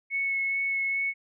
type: tone with vibrato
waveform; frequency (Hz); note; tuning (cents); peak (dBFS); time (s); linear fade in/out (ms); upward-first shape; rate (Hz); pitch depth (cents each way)
sine; 2199; C#7; -14; -25; 0.1-1.14; 50; sine; 2.4; 10
effects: none